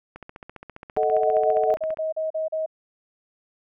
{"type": "click train", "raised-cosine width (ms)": 0.5, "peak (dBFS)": -24, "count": 28, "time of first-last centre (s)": [0.16, 1.972], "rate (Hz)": 14.9}
{"type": "chord", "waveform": "sine", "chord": "D# diminished", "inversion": "second", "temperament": "equal", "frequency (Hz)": [440, 622.3, 740], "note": ["A4", "D#5", "F#5"], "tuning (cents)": [0, 0, 0], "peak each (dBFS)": -23, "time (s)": [0.97, 1.74], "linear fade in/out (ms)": 0}
{"type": "tone bursts", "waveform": "sine", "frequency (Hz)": 633, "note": "D#5", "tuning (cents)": 30, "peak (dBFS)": -23, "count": 9, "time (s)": [1.09, 2.662], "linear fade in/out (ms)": 10, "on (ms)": 140, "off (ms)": 39}
{"effects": []}